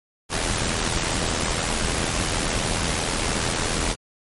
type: noise with amplitude modulation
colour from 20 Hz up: pink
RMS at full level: -21 dBFS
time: 0.29-3.96 s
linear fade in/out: 50 ms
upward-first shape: sine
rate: 82.3 Hz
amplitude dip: 60%
effects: MP3 48 kbps